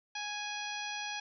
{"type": "harmonic tone with a mistuned harmonic", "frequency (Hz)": 830.6, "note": "G#5", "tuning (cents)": 0, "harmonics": [1, 2, 3, 4, 5, 6, 7], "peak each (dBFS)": [-42, -43, -42, -44, -48, -49, -47], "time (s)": [0.15, 1.2], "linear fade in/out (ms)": 5, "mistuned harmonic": 6, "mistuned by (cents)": -17, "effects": []}